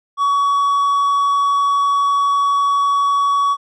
triangle tone, 1128 Hz, C#6, 30 cents sharp, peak -11 dBFS, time 0.17-3.57 s, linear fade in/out 50 ms, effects resampled to 22050 Hz

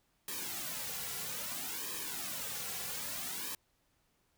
white noise with flanger, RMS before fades -40 dBFS, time 0.28-3.55 s, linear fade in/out 2 ms, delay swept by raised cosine 1.4 to 3.3 ms, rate 0.61 Hz, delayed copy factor -0.9, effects pink hiss -75 dBFS RMS until 4.37 s

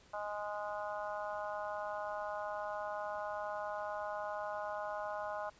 harmonic tone, 207.7 Hz, G#3, in tune, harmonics 3 / 4 / 5 / 6 / 7, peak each -41 / -43 / -45 / -47 / -48 dBFS, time 0.13-5.5 s, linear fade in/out 10 ms, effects pink hiss -63 dBFS RMS until 5.59 s + resampled to 16000 Hz

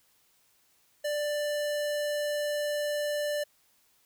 square tone with vibrato, 590 Hz, D5, 8 cents sharp, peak -29 dBFS, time 1.04-3.44 s, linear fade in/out 10 ms, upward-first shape triangle, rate 20 Hz, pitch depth 12 cents each way, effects white hiss -67 dBFS RMS until 4.05 s

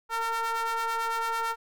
square ring-modulated tone, 227.1 Hz, A#3, 45 cents flat, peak -25 dBFS, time 0.09-1.56 s, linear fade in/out 50 ms, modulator 1140 Hz, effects none

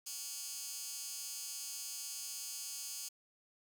15% pulse tone with high-pass filter, 283.8 Hz, C#4, 41 cents sharp, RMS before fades -44 dBFS, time 0.06-3.09 s, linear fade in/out 10 ms, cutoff 6200 Hz, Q 1.5, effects none

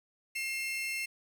40% pulse tone pair together, 2132 / 2686 Hz, C7 / E7, +32 / +32 cents, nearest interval major third, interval 400 cents, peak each -35 / -35 dBFS, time 0.35-1.06 s, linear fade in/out 10 ms, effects 10-bit

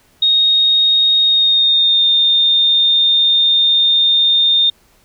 sine tone with pitch glide, 3729 to 3638 Hz, A#7 to A#7, 0 to -43 cents, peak -9 dBFS, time 0.22-4.7 s, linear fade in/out 5 ms, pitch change -43 cents, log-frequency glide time 1.23-2.06 s, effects pink hiss -53 dBFS RMS until 5.04 s

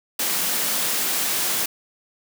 white high-pass noise, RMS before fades -23 dBFS, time 0.19-1.66 s, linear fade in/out 5 ms, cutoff 150 Hz, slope 24 dB/octave, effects none

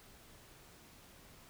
silence, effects pink hiss -59 dBFS RMS until 1.49 s

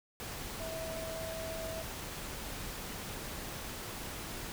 sine tone in noise, 650 Hz, E5, 24 cents flat, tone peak -40 dBFS, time 0.6-1.82 s, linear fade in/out 0 ms, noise pink, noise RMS -42 dBFS, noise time 0.2-4.52 s, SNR -1 dB, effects none

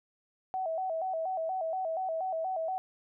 sine tone with vibrato, 698.5 Hz, F5, in tune, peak -30 dBFS, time 0.54-2.78 s, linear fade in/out 0 ms, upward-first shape square, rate 4.2 Hz, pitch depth 130 cents each way, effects none

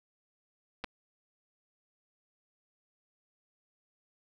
clicks, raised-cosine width 0.3 ms, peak -21 dBFS, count 2, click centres 0.84 / 0.844 s, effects none

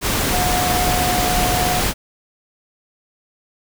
sine tone in noise, 723 Hz, F#5, 40 cents flat, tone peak -20 dBFS, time 0.3-1.83 s, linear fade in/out 50 ms, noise pink, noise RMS -19 dBFS, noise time 0.01-1.94 s, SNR -4 dB, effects none

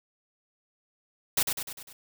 white noise with echo, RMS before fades -24 dBFS, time 1.37-1.43 s, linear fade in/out 5 ms, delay 100 ms, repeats 5, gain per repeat -5 dB, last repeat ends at 1.93 s, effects none

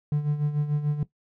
triangle tone with tremolo, 147.9 Hz, D3, 13 cents sharp, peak -17 dBFS, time 0.12-1.03 s, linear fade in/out 2 ms, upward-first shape sine, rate 6.8 Hz, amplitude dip 70%, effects noise-tail reverb RT60 0.1 s tail -17 dB re dry + tanh soft clip ceiling -14 dBFS

